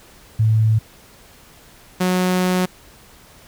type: tone pair in turn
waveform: sine / sawtooth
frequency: 110 / 182.82 Hz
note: A2 / F#3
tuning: 0 / -20 cents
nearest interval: major sixth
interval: 880 cents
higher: second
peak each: -12 dBFS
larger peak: neither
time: 0.39-0.79 / 2-2.66 s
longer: second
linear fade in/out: 10 ms
effects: pink hiss -47 dBFS RMS until 3.47 s